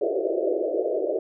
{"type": "band-pass noise", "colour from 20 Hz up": "pink", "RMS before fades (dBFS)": -25, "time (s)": [0.01, 1.19], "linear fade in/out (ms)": 5, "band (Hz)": [330, 650], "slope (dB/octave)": 96, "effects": []}